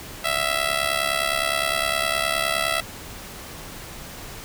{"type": "tone with amplitude modulation", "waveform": "10% pulse", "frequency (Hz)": 661, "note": "E5", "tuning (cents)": 5, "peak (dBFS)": -9, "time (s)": [0.24, 2.81], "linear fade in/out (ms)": 10, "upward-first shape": "sine", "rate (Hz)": 69.7, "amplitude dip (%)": 85, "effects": ["pink hiss -38 dBFS RMS until 4.44 s"]}